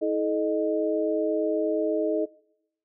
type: tone cluster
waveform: sine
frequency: 321.9 / 430.3 / 616 Hz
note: E4 / A4 / D#5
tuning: -41 / -39 / -17 cents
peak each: -27 dBFS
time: 0.01-2.26 s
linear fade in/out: 20 ms
effects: noise-tail reverb RT60 0.8 s tail -23 dB re dry